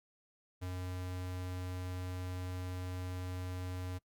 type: tone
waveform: square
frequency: 91.2 Hz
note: F#2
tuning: 24 cents flat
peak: -39 dBFS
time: 0.61-3.99 s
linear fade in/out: 20 ms
effects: noise-tail reverb RT60 0.1 s tail -23 dB re dry + Opus 48 kbps